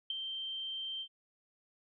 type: tone with ADSR envelope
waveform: sine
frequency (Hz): 3136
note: G7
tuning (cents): 0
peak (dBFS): -30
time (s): 0.1-1.08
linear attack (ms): 4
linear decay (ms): 12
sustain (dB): -7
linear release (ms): 72
effects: none